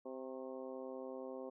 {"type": "harmonic tone with a mistuned harmonic", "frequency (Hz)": 130.7, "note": "C3", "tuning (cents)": -1, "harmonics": [2, 3, 4, 5, 6, 7, 8], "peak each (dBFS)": [-50, -49, -47, -55, -59, -60, -59], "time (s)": [0.05, 1.5], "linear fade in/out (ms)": 10, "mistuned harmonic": 8, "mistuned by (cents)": 57, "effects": []}